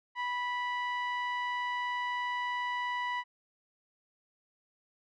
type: tone with low-pass filter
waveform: sawtooth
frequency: 983 Hz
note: B5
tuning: 8 cents flat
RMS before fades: -34 dBFS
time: 0.15-3.24 s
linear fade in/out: 50 ms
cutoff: 2200 Hz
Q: 1.6
effects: none